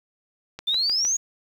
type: click train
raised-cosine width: 0.2 ms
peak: -18 dBFS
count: 4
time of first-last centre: 0.59-1.051 s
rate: 6.51 Hz
type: exponential sweep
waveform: sine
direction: up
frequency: 3520 to 6780 Hz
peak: -20 dBFS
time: 0.67-1.17 s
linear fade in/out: 10 ms
effects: 8-bit